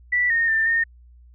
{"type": "tone with pitch steps", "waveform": "sine", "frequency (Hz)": [1964, 1842, 1787, 1833], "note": ["B6", "A#6", "A6", "A#6"], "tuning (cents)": [-10, -21, 26, -30], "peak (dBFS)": -17, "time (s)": [0.12, 0.84], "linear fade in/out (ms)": 10, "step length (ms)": 180, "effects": ["added 60 Hz sine -46 dBFS peak until 1.34 s"]}